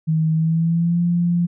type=tone with pitch glide; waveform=sine; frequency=158.8 to 173.17 Hz; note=D#3 to F3; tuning=+36 to -14 cents; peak=-15 dBFS; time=0.07-1.47 s; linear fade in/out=20 ms; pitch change=+150 cents; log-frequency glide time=0.33-1.01 s; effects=none